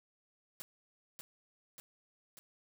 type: noise with echo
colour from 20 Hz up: white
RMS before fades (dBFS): -45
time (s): 0.6-0.62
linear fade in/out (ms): 0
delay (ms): 590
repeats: 3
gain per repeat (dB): -3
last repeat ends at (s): 2.39
effects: none